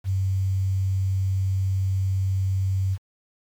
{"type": "tone with quantisation", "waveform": "sine", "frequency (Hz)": 95.6, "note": "G2", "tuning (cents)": -43, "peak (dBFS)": -20, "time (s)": [0.04, 2.98], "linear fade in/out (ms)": 50, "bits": 8, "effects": ["MP3 96 kbps"]}